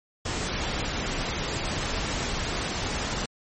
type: noise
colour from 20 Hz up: pink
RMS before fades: -29 dBFS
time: 0.25-3.26 s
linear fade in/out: 10 ms
effects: MP3 32 kbps